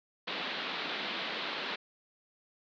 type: band-pass noise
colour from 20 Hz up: white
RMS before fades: -37 dBFS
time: 0.27-1.76 s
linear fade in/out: 10 ms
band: 170 to 4100 Hz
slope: 48 dB/octave
effects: none